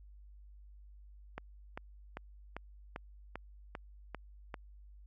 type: click train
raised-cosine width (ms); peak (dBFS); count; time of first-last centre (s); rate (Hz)
0.5; -25; 9; 1.38-4.542; 2.53
effects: added 50 Hz sine -52 dBFS peak until 5.06 s + MP3 96 kbps